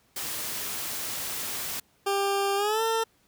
white noise, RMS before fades -33 dBFS, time 0.16-1.8 s, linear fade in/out 5 ms
20% pulse tone with pitch glide, 396.9 to 450.7 Hz, G4 to A4, +22 to +42 cents, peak -19 dBFS, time 2.06-3.04 s, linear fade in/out 10 ms, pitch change +220 cents, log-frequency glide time 2.56-2.82 s
effects pink hiss -65 dBFS RMS until 3.27 s + high-pass 60 Hz 12 dB/octave

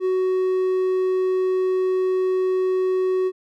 triangle tone, 372.4 Hz, F#4, 11 cents sharp, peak -16 dBFS, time 0-3.32 s, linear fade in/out 50 ms, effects none

